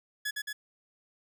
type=tone with echo; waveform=sawtooth; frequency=1696 Hz; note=G#6; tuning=36 cents sharp; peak=-27 dBFS; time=0.25-0.31 s; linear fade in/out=10 ms; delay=110 ms; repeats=2; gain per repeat=-2 dB; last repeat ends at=0.53 s; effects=none